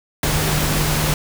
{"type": "tone in noise", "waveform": "sine", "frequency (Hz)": 152.5, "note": "D#3", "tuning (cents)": -34, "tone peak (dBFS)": -21, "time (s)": [0.23, 1.14], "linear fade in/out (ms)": 2, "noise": "pink", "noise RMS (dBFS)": -20, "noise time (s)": [0.23, 1.14], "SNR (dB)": -4, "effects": []}